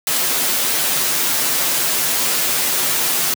white noise with comb filter, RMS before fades -18 dBFS, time 0.07-3.34 s, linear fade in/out 2 ms, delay 9.6 ms, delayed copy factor -0.6, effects high-pass 150 Hz 12 dB/octave

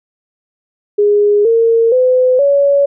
sine tone with pitch steps, 412.7 / 457.9 / 508.1 / 563.8 Hz, G#4 / A#4 / B4 / C#5, -11 / -31 / +49 / +29 cents, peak -7 dBFS, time 0.98-2.86 s, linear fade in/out 10 ms, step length 470 ms, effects none

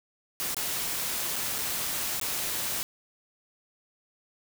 white noise with dropouts, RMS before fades -31 dBFS, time 0.4-2.83 s, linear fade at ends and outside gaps 0 ms, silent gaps 0.545-0.567 / 1.359-1.363 / 1.583-1.587 / 2.199-2.213 s, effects none

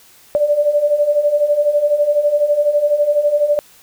sine beating tone pair, 579 / 591 Hz, D5 / D5, -25 / +11 cents, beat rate 12 Hz, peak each -18 / -13 dBFS, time 0.35-3.59 s, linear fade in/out 0 ms, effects white hiss -47 dBFS RMS until 3.82 s

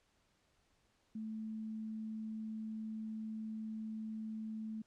sine tone, 218.8 Hz, A3, 9 cents flat, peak -40 dBFS, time 1.15-4.82 s, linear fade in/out 5 ms, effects pink hiss -75 dBFS RMS until 4.86 s + low-pass 8000 Hz 12 dB/octave

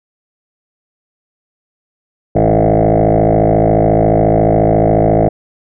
sine tone with frequency modulation, 392.8 Hz, G4, 4 cents sharp, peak -6 dBFS, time 2.35-5.29 s, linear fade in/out 10 ms, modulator 54.2 Hz, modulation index 6, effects tanh soft clip ceiling -4 dBFS

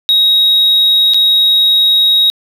triangle tone with dropouts, 3790 Hz, A#7, 28 cents sharp, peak -4 dBFS, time 0.09-2.3 s, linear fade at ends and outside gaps 0 ms, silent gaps 1.136-1.144 s, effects tanh soft clip ceiling -2 dBFS + 7-bit

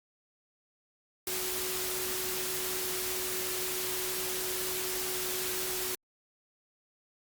sine tone in noise, 370 Hz, F#4, in tune, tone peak -39 dBFS, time 1.27-5.95 s, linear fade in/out 2 ms, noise white, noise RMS -34 dBFS, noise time 1.27-5.95 s, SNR -8 dB, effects Opus 48 kbps

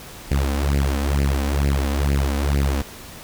sawtooth tone with flanger, 70 Hz, C#2, 18 cents sharp, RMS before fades -20 dBFS, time 0.31-2.82 s, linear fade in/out 5 ms, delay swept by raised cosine 0.41 to 4.01 ms, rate 2.2 Hz, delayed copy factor +1, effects pink hiss -39 dBFS RMS until 3.23 s

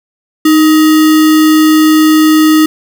sine tone with sample-and-hold, 311.1 Hz, D#4, in tune, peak -3 dBFS, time 0.45-2.66 s, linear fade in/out 5 ms, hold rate 1575 Hz, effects none

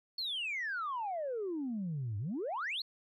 sine exponential two-way sweep, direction down then up, 4435 to 97 to 4435 Hz, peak -33 dBFS, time 0.18-2.82 s, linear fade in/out 5 ms, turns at 2.18 s, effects tanh soft clip ceiling -31 dBFS

